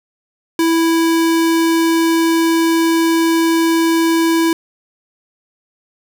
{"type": "tone", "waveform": "square", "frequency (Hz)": 329.6, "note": "E4", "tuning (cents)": 0, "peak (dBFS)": -12, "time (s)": [0.59, 4.53], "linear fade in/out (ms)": 2, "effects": ["8-bit"]}